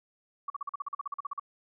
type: tone bursts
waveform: sine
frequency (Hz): 1134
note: C#6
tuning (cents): +39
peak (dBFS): -31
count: 15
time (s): 0.48-1.397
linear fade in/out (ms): 5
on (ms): 21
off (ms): 43
effects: none